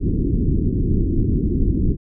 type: low-pass noise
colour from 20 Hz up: pink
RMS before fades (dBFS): -18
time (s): 0-1.97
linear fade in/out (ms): 50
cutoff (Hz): 370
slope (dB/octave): 48
effects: none